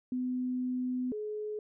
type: tone pair in turn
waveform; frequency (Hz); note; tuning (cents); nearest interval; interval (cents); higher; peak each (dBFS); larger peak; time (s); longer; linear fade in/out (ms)
sine; 252.2 / 424.1; B3 / G#4; +36 / +36; major sixth; 900; second; -30 / -34; first; 0.12-1.12 / 1.12-1.59; first; 2
effects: none